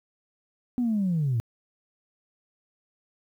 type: linear sweep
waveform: sine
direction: down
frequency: 252 to 108.6 Hz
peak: -21 dBFS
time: 0.78-1.4 s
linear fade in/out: 0 ms
effects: tanh soft clip ceiling -19 dBFS + 10-bit